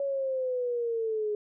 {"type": "linear sweep", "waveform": "sine", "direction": "down", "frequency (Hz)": [561, 415.3], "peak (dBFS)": -27, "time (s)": [0, 1.35], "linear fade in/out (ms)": 2, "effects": []}